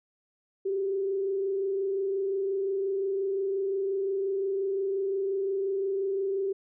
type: tone with frequency modulation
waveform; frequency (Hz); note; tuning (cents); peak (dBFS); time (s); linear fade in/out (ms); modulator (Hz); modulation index
sine; 390; G4; -9; -26; 0.65-6.53; 10; 25.7; 0.42
effects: none